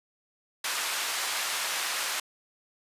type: band-pass noise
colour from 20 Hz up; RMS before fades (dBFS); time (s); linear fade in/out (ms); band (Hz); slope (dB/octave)
pink; -31; 0.64-2.2; 5; 1100 to 12000; 12
effects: resampled to 32000 Hz